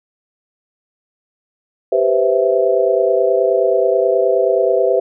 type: chord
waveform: sine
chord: C major seventh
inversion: second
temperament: equal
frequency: 392 / 493.9 / 523.3 / 659.3 Hz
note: G4 / B4 / C5 / E5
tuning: 0 / 0 / 0 / 0 cents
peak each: -17 dBFS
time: 1.92-5 s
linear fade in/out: 5 ms
effects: none